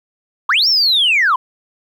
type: linear two-way sweep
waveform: sine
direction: up then down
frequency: 956 to 5588 to 956 Hz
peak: -9 dBFS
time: 0.49-1.36 s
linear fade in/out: 5 ms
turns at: 0.68 s
effects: tanh soft clip ceiling -7 dBFS + 8-bit